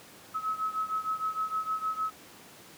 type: beating tone pair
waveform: sine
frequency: 1285 / 1291.5 Hz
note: E6 / E6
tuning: -45 / -36 cents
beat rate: 6.5 Hz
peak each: -31 / -34 dBFS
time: 0.34-2.11 s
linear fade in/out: 20 ms
effects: pink hiss -51 dBFS RMS until 2.77 s + high-pass 150 Hz 12 dB/octave